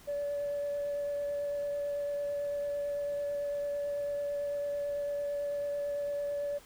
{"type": "tone with vibrato", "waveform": "sine", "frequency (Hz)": 575, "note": "D5", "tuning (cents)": -37, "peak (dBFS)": -30, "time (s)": [0.07, 6.59], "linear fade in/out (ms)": 20, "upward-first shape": "sine", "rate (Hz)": 9, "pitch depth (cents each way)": 9, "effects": ["tanh soft clip ceiling -28 dBFS", "pink hiss -56 dBFS RMS until 6.65 s"]}